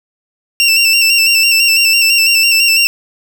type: tone with vibrato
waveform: 25% pulse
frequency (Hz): 2708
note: E7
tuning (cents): +46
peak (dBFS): -4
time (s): 0.6-2.87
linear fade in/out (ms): 0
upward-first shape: square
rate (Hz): 6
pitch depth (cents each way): 36
effects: 7-bit